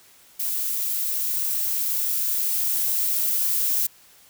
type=noise with level ramp; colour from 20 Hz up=violet; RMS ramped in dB=-26 to -22 dBFS; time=0.39-3.87 s; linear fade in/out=10 ms; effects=white hiss -53 dBFS RMS until 4.29 s